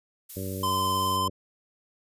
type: noise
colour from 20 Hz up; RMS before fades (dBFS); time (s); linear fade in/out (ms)
violet; -38; 0.29-1.17; 10
type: harmonic tone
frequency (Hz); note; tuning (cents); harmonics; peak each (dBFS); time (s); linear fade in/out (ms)
95.3; G2; -48; 1 / 2 / 3 / 4 / 5 / 6; -34 / -37 / -39 / -40 / -41 / -42; 0.36-1.3; 10
type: tone with vibrato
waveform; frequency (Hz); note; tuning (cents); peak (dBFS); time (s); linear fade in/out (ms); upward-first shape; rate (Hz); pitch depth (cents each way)
square; 1030; C6; -28; -25; 0.63-1.28; 5; sine; 19; 15
effects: resampled to 32000 Hz